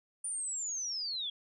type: linear sweep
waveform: sine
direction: down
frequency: 9400 to 3272 Hz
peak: -34 dBFS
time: 0.24-1.3 s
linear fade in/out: 5 ms
effects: none